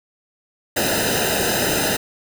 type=noise with comb filter; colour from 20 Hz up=pink; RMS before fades=-20 dBFS; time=0.76-1.97 s; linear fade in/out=10 ms; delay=0.89 ms; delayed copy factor=-1; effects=none